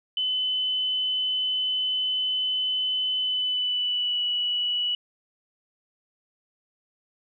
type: tone with pitch glide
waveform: sine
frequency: 3024 to 2943 Hz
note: F#7 to F#7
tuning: +37 to -10 cents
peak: -23 dBFS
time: 0.17-4.95 s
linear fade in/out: 2 ms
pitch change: -47 cents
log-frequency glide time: 3.19-4.23 s
effects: none